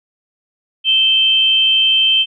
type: tone pair together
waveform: sine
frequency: 2625 / 3122 Hz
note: E7 / G7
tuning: -8 / -8 cents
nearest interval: minor third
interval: 300 cents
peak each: -19 / -10 dBFS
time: 0.84-2.26 s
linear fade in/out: 50 ms
effects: none